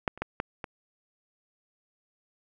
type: clicks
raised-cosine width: 0.5 ms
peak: -10 / -29 / -14 / -13 / -20 dBFS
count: 5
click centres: 0.078 / 0.176 / 0.22 / 0.401 / 0.642 s
effects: none